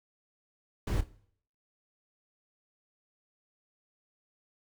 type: noise with echo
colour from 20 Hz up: brown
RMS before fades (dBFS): -29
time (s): 0.87-1.01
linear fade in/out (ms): 5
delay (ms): 29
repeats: 2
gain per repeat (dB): -14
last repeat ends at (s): 1.068
effects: noise-tail reverb RT60 0.6 s tail -19 dB re dry